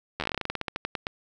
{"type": "slowing click train", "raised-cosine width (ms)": 0.3, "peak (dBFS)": -13, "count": 20, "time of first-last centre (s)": [0.2, 1.069], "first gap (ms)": 11, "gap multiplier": 1.14, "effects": []}